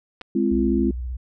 clicks, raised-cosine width 0.3 ms, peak -20 dBFS, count 2, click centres 0.212 / 0.216 s
sine chord, F minor, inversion first, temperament equal with one note detuned, 207.7 / 261.6 / 340.3 Hz, Ab3 / C4 / F4, 0 / 0 / -45 cents, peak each -22 dBFS, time 0.35-0.91 s, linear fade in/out 5 ms
sine tone with vibrato, 62 Hz, B1, 7 cents sharp, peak -26 dBFS, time 0.51-1.17 s, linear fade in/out 10 ms, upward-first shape square, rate 17 Hz, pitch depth 100 cents each way
effects none

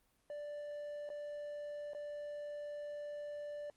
triangle tone with dropouts, 587.3 Hz, D5, in tune, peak -40 dBFS, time 0.3-3.7 s, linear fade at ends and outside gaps 1 ms, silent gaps 1.091-1.101 / 1.934-1.948 s, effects pink hiss -75 dBFS RMS until 3.76 s + Opus 32 kbps

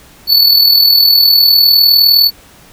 square tone with amplitude modulation, 4456 Hz, C#8, 8 cents sharp, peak -3 dBFS, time 0.27-2.31 s, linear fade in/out 50 ms, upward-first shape sine, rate 39.7 Hz, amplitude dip 55%, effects pink hiss -41 dBFS RMS until 2.72 s

